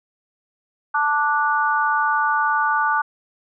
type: chord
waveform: sine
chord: D major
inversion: second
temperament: just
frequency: 881 / 1174.7 / 1468.3 Hz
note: A5 / D6 / F#6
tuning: +2 / 0 / -14 cents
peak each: -21 dBFS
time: 0.94-3.02 s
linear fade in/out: 10 ms
effects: none